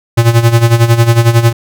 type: tone with tremolo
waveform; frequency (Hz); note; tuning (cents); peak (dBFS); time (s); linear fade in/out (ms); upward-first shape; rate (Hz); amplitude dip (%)
square; 116.54; A#2; 0; -3; 0.17-1.53; 10; sine; 11; 75
effects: none